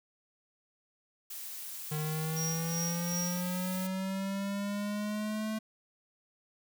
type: noise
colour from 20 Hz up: blue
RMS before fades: -42 dBFS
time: 1.3-3.87 s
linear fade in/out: 5 ms
type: linear sweep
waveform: square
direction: up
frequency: 151.7 to 218.9 Hz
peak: -33 dBFS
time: 1.91-5.59 s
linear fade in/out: 10 ms
type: tone with tremolo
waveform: sine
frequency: 5670 Hz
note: F8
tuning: 25 cents sharp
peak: -33 dBFS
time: 2.36-3.41 s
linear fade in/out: 10 ms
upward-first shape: sine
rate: 2.7 Hz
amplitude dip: 75%
effects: none